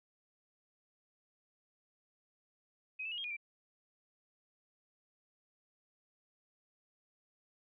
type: tone with pitch steps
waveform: sine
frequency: 2525 / 2638 / 2887 / 3237 / 2443 / 2347 Hz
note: D#7 / E7 / F#7 / G#7 / D#7 / D7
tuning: +25 / +1 / -43 / -45 / -32 / -2 cents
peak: -38 dBFS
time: 2.99-3.368 s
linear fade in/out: 10 ms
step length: 63 ms
effects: none

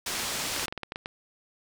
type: low-pass noise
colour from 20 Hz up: white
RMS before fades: -32 dBFS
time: 0.06-0.66 s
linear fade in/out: 5 ms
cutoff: 7500 Hz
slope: 12 dB/octave
type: clicks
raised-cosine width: 0.3 ms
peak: -18 dBFS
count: 10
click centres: 0.563 / 0.596 / 0.63 / 0.682 / 0.725 / 0.777 / 0.833 / 0.921 / 0.959 / 1.059 s
effects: none

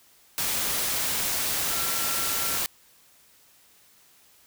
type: tone in noise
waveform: sine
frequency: 1359 Hz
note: F6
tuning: 48 cents flat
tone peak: -37 dBFS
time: 1.7-2.57 s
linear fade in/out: 0 ms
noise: white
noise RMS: -27 dBFS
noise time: 0.38-2.66 s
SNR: -13 dB
effects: white hiss -58 dBFS RMS until 4.46 s

